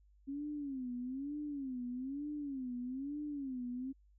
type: tone with vibrato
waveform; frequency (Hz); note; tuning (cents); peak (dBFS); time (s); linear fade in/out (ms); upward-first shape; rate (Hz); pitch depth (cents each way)
sine; 270; C#4; -45; -38; 0.27-3.93; 20; sine; 1.1; 170
effects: added 50 Hz sine -63 dBFS peak until 4.18 s